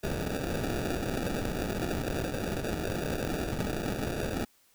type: noise with sample-and-hold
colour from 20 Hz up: white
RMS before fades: -32 dBFS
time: 0.03-4.45 s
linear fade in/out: 10 ms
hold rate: 1050 Hz
effects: white hiss -65 dBFS RMS until 4.74 s